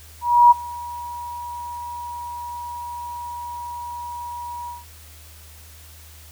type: tone with ADSR envelope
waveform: sine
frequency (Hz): 960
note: B5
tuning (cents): -49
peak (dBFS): -6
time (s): 0.21-4.85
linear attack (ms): 300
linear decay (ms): 19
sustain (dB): -23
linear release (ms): 170
effects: added 78 Hz sine -44 dBFS peak until 6.31 s + white hiss -47 dBFS RMS until 6.31 s